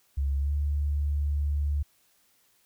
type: tone with pitch glide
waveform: sine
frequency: 69.3 to 72.58 Hz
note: C#2 to D2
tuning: 0 to -20 cents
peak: -24 dBFS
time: 0.17-1.83 s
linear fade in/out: 10 ms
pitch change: +80 cents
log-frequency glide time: 0.39-0.52 s
effects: white hiss -66 dBFS RMS until 2.65 s